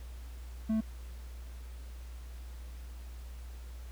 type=tone; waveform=triangle; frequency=219.8 Hz; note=A3; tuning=2 cents flat; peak=-25 dBFS; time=0.69-0.81 s; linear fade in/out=10 ms; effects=added 60 Hz sine -42 dBFS peak until 3.91 s + pink hiss -58 dBFS RMS until 3.91 s